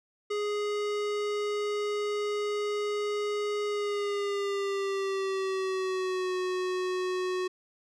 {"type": "tone with pitch glide", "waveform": "square", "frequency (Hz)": [415.3, 367.9], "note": ["G#4", "F#4"], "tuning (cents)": [0, -10], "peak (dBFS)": -29, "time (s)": [0.3, 7.48], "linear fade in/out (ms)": 10, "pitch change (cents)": -210, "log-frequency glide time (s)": [3.66, 6.34], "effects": ["low-pass 6000 Hz 12 dB/octave"]}